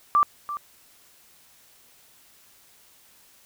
sine tone with echo, 1174.7 Hz, D6, in tune, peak -15 dBFS, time 0.15-0.23 s, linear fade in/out 0 ms, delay 340 ms, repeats 1, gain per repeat -13 dB, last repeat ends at 0.57 s, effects white hiss -56 dBFS RMS until 3.45 s

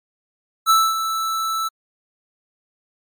square tone with ADSR envelope, 1318.5 Hz, E6, in tune, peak -11 dBFS, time 0.66-1.69 s, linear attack 40 ms, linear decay 240 ms, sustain -10 dB, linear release 17 ms, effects MP3 96 kbps

